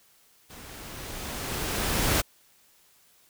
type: noise with level ramp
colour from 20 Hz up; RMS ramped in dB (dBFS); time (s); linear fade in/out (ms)
pink; -46 to -23; 0.49-2.22; 20
effects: white hiss -61 dBFS RMS until 3.29 s